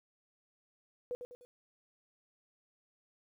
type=tone with echo; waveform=sine; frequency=491.5 Hz; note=B4; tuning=8 cents flat; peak=-34 dBFS; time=1.11-1.15 s; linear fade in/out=0 ms; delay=100 ms; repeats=3; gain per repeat=-7 dB; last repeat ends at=1.45 s; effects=12-bit